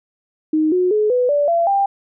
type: tone with pitch steps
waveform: sine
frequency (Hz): 311.1 / 363.6 / 425 / 496.7 / 580.5 / 678.5 / 793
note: D#4 / F#4 / G#4 / B4 / D5 / E5 / G5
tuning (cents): 0 / -30 / +40 / +10 / -20 / +50 / +20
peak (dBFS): -13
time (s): 0.53-1.86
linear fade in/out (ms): 5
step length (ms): 190
effects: none